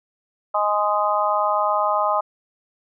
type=harmonic tone; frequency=207.7 Hz; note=G#3; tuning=in tune; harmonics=3 / 4 / 5 / 6; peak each=-23 / -23 / -23 / -23 dBFS; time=0.54-2.21 s; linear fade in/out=10 ms; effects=none